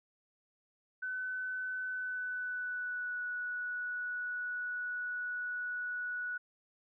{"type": "tone with pitch glide", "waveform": "sine", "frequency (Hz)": [1510, 1471.3], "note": ["F#6", "F#6"], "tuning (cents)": [35, -10], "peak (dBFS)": -35, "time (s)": [1.02, 6.38], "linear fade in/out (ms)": 10, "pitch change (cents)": -45, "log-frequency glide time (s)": [1.87, 3.22], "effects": []}